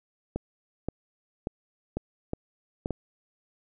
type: clicks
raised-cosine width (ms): 2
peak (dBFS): -16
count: 7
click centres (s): 0.36 / 0.886 / 1.471 / 1.97 / 2.334 / 2.859 / 2.907
effects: none